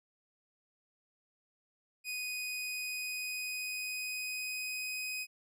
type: tone with pitch glide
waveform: sawtooth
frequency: 2489 to 2509 Hz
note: D#7 to D#7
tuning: 0 to +14 cents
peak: -33 dBFS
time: 2.04-5.27 s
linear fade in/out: 50 ms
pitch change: +14 cents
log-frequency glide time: 2.24-5 s
effects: none